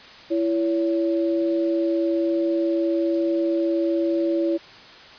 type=tone pair together; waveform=sine; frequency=334 / 564.9 Hz; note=E4 / C#5; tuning=+23 / +33 cents; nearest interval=major sixth; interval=910 cents; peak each=-20 / -25 dBFS; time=0.3-4.58 s; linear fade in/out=20 ms; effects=white hiss -44 dBFS RMS until 5.18 s + resampled to 11025 Hz

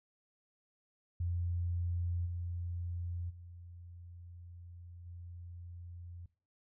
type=tone with level steps; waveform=sine; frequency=87 Hz; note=F2; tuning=6 cents flat; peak=-32 / -36 / -48 / -45 dBFS; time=1.2-6.26 s; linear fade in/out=5 ms; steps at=2.25 / 3.29 / 5.05 s; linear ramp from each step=20 ms; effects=noise-tail reverb RT60 0.4 s tail -21 dB re dry

